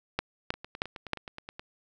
two click trains, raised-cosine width 0.3 ms, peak -11 / -24 dBFS, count 4 / 11, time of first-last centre 0.19-1.133 / 0.54-1.595 s, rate 3.18 / 9.48 Hz, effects none

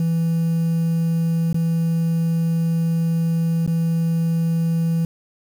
sine tone with dropouts, 165.5 Hz, E3, 7 cents sharp, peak -14 dBFS, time 0-5.05 s, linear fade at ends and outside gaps 2 ms, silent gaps 1.529-1.544 / 3.664-3.676 s, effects tanh soft clip ceiling -16 dBFS + 7-bit

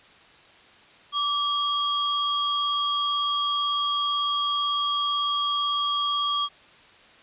sine tone pair together, 1162 / 3272 Hz, D6 / G#7, -19 / -26 cents, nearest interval octave + tritone, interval 1793 cents, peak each -25 dBFS, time 1.12-6.49 s, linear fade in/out 50 ms, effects white hiss -52 dBFS RMS until 7.22 s + resampled to 8000 Hz

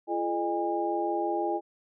sine tone cluster, 341.9 / 427.8 / 611 / 812 Hz, F4 / A4 / D#5 / G#5, -37 / -49 / -32 / -39 cents, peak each -30 / -35 / -34 / -30 dBFS, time 0.07-1.61 s, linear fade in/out 50 ms, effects none

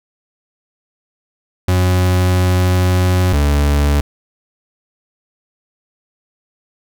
40% pulse tone pair in turn, 91.3 / 72.19 Hz, F#2 / D2, -23 / -29 cents, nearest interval major third, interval 406 cents, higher first, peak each -10 dBFS, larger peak neither, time 1.68-3.33 / 3.33-4.01 s, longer first, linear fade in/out 5 ms, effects none

